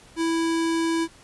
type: tone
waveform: square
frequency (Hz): 329.6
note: E4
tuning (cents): 0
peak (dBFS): -22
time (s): 0.16-1.08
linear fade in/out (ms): 50
effects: pink hiss -51 dBFS RMS until 1.23 s + resampled to 24000 Hz